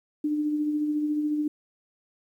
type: tone with tremolo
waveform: sine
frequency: 299.6 Hz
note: D4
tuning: 35 cents sharp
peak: -22 dBFS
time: 0.24-1.48 s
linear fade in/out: 5 ms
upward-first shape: sine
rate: 14 Hz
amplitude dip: 35%
effects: 10-bit